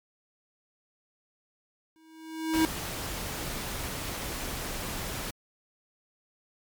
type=tone with exponential growth; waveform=square; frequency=320 Hz; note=D#4; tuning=49 cents sharp; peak=-20 dBFS; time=1.96-2.65 s; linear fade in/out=0 ms; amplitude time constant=150 ms
type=noise; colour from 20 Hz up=pink; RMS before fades=-35 dBFS; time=2.53-5.31 s; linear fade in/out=10 ms
effects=MP3 96 kbps